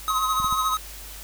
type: tone with tremolo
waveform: square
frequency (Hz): 1270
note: D#6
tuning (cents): +35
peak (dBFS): -21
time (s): 0.08-0.77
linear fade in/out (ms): 0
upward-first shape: sine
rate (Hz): 14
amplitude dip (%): 50
type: tone with vibrato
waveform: sine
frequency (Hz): 1058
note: C6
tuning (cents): +19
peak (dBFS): -26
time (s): 0.1-0.74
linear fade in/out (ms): 2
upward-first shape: triangle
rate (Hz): 11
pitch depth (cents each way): 69
type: clicks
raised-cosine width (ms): 5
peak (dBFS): -24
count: 3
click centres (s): 0.401 / 0.445 / 0.526
effects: added 50 Hz sine -41 dBFS peak until 1.23 s + white hiss -41 dBFS RMS until 1.23 s